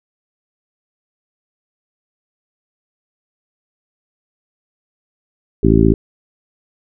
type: harmonic tone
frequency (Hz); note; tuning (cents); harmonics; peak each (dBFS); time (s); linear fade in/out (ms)
55; A1; 0; 1 / 2 / 3 / 4 / 5 / 6 / 7; -16 / -16 / -16 / -16 / -16 / -16 / -16; 5.63-5.94; 5
effects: none